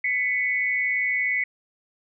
sine tone pair together, 1999.9 / 2217 Hz, B6 / C#7, +21 / 0 cents, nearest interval major second, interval 179 cents, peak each -24 dBFS, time 0.04-1.44 s, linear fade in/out 5 ms, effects none

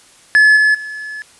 triangle tone with level steps, 1717 Hz, A6, 43 cents flat, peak -4 / -7 / -23 dBFS, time 0.35-1.22 s, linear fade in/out 0 ms, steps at 0.56 / 0.74 s, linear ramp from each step 10 ms, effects white hiss -46 dBFS RMS until 1.39 s + resampled to 24000 Hz

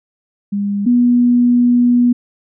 sine tone pair in turn, 202 / 243.2 Hz, G#3 / B3, -48 / -26 cents, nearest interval minor third, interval 322 cents, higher second, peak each -15 / -8 dBFS, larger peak second, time 0.52-0.86 / 0.86-2.13 s, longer second, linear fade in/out 10 ms, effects none

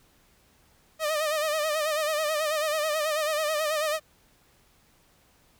sawtooth tone with vibrato, 614 Hz, D#5, 23 cents flat, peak -21 dBFS, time 0.99-4 s, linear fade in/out 50 ms, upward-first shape sine, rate 9.2 Hz, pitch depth 71 cents each way, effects pink hiss -62 dBFS RMS until 5.59 s

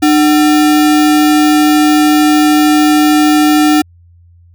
sine tone with sample-and-hold, 302.2 Hz, D4, 50 cents sharp, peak -5 dBFS, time 0.02-3.82 s, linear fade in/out 10 ms, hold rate 1050 Hz, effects added 86 Hz sine -40 dBFS peak until 4.54 s

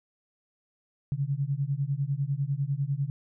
sine beating tone pair, 134.9 / 144.9 Hz, C#3 / D3, -47 / -23 cents, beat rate 10 Hz, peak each -29 / -29 dBFS, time 1.12-3.1 s, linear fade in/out 0 ms, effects none

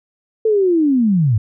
sine linear sweep, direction down, 450 to 98 Hz, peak -11 dBFS, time 0.45-1.38 s, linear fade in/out 5 ms, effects none

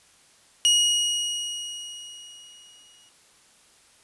sawtooth tone with exponential decay, 2891 Hz, F#7, 41 cents flat, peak -12 dBFS, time 0.65-3.09 s, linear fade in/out 0 ms, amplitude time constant 530 ms, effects white hiss -57 dBFS RMS until 4.03 s + resampled to 24000 Hz

